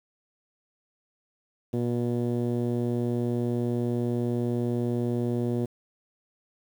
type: tone with low-pass filter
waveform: 10% pulse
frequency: 120 Hz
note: B2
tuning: 49 cents flat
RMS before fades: -27 dBFS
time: 1.73-5.66 s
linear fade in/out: 10 ms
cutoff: 350 Hz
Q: 1
effects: 8-bit